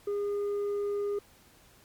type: tone with tanh clipping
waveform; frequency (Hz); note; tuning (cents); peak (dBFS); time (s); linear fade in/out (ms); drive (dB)
sine; 407.7; G#4; -32; -29; 0.07-1.19; 5; 3
effects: pink hiss -59 dBFS RMS until 1.84 s + MP3 96 kbps